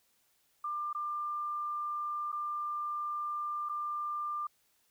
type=tone with dropouts; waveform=sine; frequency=1193 Hz; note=D6; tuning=27 cents sharp; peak=-33 dBFS; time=0.64-4.47 s; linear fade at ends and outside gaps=5 ms; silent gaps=0.93-0.948 / 2.319-2.326 / 3.689-3.694 s; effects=white hiss -72 dBFS RMS until 4.9 s